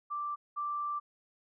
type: tone pair in turn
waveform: sine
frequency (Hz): 1174.7 / 1174.7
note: D6 / D6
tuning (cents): 0 / 0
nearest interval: unison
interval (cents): 0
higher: neither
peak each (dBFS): -33 / -32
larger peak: second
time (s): 0.1-0.36 / 0.56-1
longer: second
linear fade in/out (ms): 20
effects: none